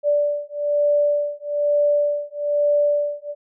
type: beating tone pair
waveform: sine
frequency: 584 / 585.1 Hz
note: D5 / D5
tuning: -10 / -7 cents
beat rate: 1.1 Hz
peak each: -20 dBFS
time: 0.03-3.35 s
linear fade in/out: 50 ms
effects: none